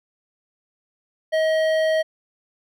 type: tone with hard clipping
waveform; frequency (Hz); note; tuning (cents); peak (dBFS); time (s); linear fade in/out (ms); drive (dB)
triangle; 634; D#5; +32; -19; 1.32-2.03; 20; 15
effects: none